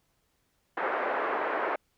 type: band-pass noise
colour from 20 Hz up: pink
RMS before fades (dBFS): -30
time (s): 0.77-1.76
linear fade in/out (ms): 5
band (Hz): 400 to 1800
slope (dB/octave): 24
effects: pink hiss -73 dBFS RMS until 1.97 s